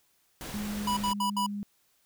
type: noise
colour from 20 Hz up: pink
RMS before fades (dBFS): -40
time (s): 0.41-1.12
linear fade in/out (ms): 0
type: tone with pitch glide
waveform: sine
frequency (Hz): 207.7 to 203.9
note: G#3 to G#3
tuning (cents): 0 to -32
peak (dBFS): -32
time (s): 0.54-1.63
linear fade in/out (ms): 0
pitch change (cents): -32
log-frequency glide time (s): 0.86-1.11
type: tone bursts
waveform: square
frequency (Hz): 982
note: B5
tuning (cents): -10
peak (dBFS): -27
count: 4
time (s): 0.87-1.465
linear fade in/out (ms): 5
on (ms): 100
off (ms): 65
effects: white hiss -69 dBFS RMS until 2.05 s